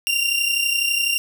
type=tone pair together; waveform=sawtooth; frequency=2762 / 2794 Hz; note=F7 / F7; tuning=-20 / 0 cents; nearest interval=unison; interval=20 cents; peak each=-18 dBFS; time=0.07-1.18 s; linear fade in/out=0 ms; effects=none